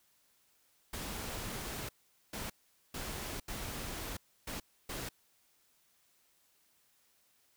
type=noise bursts at uneven times; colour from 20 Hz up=pink; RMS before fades=-41 dBFS; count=6; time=0.93-1.89 / 2.33-2.5 / 2.94-3.4 / 3.48-4.17 / 4.47-4.6 / 4.89-5.09 s; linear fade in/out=5 ms; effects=white hiss -71 dBFS RMS until 7.56 s